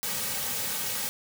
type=noise with comb filter; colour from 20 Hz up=white; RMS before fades=-31 dBFS; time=0.03-1.09 s; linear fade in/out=0 ms; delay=2.9 ms; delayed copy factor=-0.7; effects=none